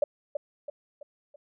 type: tone with echo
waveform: sine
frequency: 580 Hz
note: D5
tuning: 22 cents flat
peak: -19 dBFS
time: 0.02-0.04 s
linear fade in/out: 5 ms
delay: 330 ms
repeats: 4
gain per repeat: -7 dB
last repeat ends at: 1.36 s
effects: none